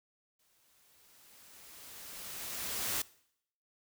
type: noise with exponential growth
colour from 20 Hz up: white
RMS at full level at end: -33 dBFS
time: 0.39-3.02 s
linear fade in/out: 5 ms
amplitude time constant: 570 ms
effects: noise-tail reverb RT60 0.7 s tail -21 dB re dry